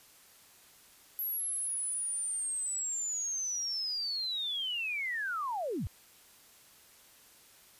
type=linear sweep; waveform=sine; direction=down; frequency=11740 to 58.27 Hz; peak=-32 dBFS; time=1.19-5.87 s; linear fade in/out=0 ms; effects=white hiss -59 dBFS RMS until 7.79 s + resampled to 32000 Hz